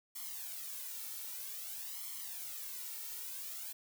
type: noise with flanger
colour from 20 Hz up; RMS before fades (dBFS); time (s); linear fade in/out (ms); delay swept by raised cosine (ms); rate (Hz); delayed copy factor
blue; -44; 0.15-3.73; 10; 0.93 to 2.23; 0.52; +0.9
effects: none